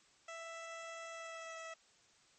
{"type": "tone with pitch glide", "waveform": "15% pulse", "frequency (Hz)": [661, 652.7], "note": ["E5", "E5"], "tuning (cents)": [5, -17], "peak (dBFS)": -39, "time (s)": [0.28, 1.74], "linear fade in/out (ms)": 5, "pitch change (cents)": -22, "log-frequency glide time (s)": [1.11, 1.57], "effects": ["white hiss -68 dBFS RMS until 2.38 s", "MP3 32 kbps"]}